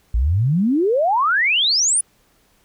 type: exponential sweep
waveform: sine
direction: up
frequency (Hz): 52.5 to 10020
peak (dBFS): -14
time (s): 0.14-2.01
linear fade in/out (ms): 5
effects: pink hiss -59 dBFS RMS until 2.64 s